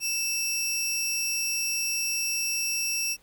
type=tone pair together; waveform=sawtooth; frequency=2650 / 5615 Hz; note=E7 / F8; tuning=+9 / +8 cents; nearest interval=octave + minor second; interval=1299 cents; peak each=-26 dBFS; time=0-3.17 s; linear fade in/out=50 ms; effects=pink hiss -61 dBFS RMS until 3.22 s